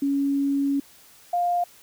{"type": "tone pair in turn", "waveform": "sine", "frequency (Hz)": [279.1, 703.3], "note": ["C#4", "F5"], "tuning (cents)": [12, 12], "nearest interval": "octave + major third", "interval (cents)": 1600, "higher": "second", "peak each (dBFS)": -20, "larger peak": "neither", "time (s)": [[0.02, 0.8], [1.33, 1.64]], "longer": "first", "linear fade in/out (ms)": 5, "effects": ["white hiss -52 dBFS RMS until 1.82 s"]}